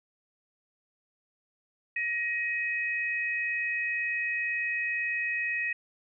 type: tone pair together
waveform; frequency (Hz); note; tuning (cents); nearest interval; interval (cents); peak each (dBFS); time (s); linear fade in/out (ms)
sine; 1890 / 2528; A#6 / D#7; +23 / +27; perfect fourth; 504; -30 / -31; 1.96-5.73; 5
effects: none